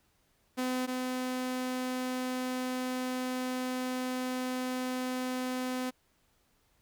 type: tone pair in turn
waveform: sawtooth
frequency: 254.3 / 254.3 Hz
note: C4 / C4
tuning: -49 / -49 cents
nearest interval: unison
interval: 0 cents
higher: neither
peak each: -26 / -28 dBFS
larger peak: first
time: 0.57-0.87 / 0.87-5.91 s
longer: second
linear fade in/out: 20 ms
effects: pink hiss -71 dBFS RMS until 6.81 s